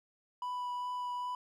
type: tone with vibrato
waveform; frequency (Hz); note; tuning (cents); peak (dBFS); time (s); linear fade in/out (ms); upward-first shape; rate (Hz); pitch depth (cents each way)
triangle; 987.8; B5; 0; -33; 0.42-1.35; 2; triangle; 2.5; 10
effects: none